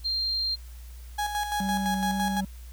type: tone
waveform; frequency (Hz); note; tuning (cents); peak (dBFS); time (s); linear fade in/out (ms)
sine; 4183; C8; -1; -25; 0.04-0.56; 20
type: tone with tremolo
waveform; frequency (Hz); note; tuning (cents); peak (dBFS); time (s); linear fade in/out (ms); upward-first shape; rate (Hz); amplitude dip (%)
35% pulse; 830.6; G#5; 0; -24; 1.18-2.41; 10; square; 5.9; 50
type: tone with vibrato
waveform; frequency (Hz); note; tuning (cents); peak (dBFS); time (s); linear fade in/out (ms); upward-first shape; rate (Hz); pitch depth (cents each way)
triangle; 192.6; G3; -30; -25; 1.6-2.45; 5; square; 1.9; 12
effects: added 60 Hz sine -40 dBFS peak until 2.72 s + white hiss -55 dBFS RMS until 2.72 s